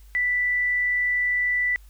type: tone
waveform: sine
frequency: 1975.5 Hz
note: B6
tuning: in tune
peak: -20 dBFS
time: 0.15-1.76 s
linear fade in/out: 0 ms
effects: added 50 Hz sine -45 dBFS peak until 1.89 s + white hiss -60 dBFS RMS until 1.89 s